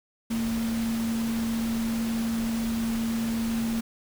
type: tone in noise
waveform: sine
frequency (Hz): 227.9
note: A#3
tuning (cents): -39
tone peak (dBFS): -25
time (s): 0.3-3.81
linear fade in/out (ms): 10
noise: pink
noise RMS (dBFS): -37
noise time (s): 0.3-3.81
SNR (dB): +9
effects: none